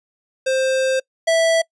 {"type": "tone pair in turn", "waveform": "square", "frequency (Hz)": [525, 657], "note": ["C5", "E5"], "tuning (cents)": [6, -6], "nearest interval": "major third", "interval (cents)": 388, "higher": "second", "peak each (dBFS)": [-17, -14], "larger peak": "second", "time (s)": [[0.46, 1], [1.27, 1.62]], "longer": "first", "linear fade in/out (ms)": 10, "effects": ["noise-tail reverb RT60 0.1 s tail -25 dB re dry", "resampled to 22050 Hz"]}